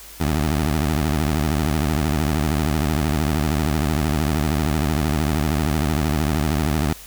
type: tone with vibrato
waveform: 15% pulse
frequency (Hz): 75.8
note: D#2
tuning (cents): -45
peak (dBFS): -12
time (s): 0.2-6.93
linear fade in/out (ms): 5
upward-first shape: sine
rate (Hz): 13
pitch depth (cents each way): 170
effects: added 50 Hz sine -46 dBFS peak until 7.06 s + white hiss -41 dBFS RMS until 7.06 s